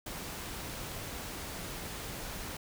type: noise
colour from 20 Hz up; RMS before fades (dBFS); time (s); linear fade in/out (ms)
pink; -41; 0.06-2.57; 5
effects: none